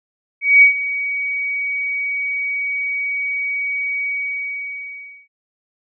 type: tone with ADSR envelope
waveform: sine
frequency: 2259 Hz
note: C#7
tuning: 32 cents sharp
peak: -4 dBFS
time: 0.41-5.28 s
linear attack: 210 ms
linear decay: 110 ms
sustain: -15 dB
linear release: 1200 ms
effects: none